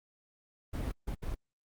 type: noise bursts at uneven times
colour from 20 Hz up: brown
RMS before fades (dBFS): -35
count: 3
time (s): 0.73-0.92 / 1.07-1.15 / 1.22-1.35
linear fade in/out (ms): 10
effects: Opus 32 kbps